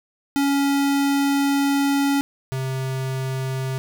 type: tone pair in turn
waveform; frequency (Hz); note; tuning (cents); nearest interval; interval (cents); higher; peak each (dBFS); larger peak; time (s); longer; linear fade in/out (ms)
square; 279.7 / 132; C#4 / C3; +16 / +16; octave + minor second; 1300; first; -18 / -24; first; 0.36-2.21 / 2.52-3.78; first; 0
effects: none